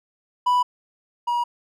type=tone pair in turn; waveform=triangle; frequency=987.8 / 958.6 Hz; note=B5 / A#5; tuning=0 / +48 cents; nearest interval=minor second; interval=52 cents; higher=first; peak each=-14 / -18 dBFS; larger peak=first; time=0.46-0.63 / 1.27-1.44 s; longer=neither; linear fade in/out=10 ms; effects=none